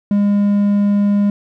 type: tone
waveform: triangle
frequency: 203.4 Hz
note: G#3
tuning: 36 cents flat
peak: -9 dBFS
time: 0.11-1.3 s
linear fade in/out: 2 ms
effects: none